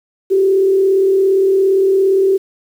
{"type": "tone with frequency modulation", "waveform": "sine", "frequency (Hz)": 385.9, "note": "G4", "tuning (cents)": -27, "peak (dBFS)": -9, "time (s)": [0.3, 2.38], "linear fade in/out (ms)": 20, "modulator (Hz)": 37.4, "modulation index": 0.39, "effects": ["7-bit"]}